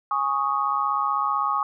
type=chord; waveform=sine; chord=Ab suspended fourth; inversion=none; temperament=equal; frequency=830.6 / 1108.7 / 1244.5 Hz; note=Ab5 / Db6 / Eb6; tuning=0 / 0 / 0 cents; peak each=-28 / -24 / -25 dBFS; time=0.11-1.63 s; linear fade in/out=2 ms; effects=none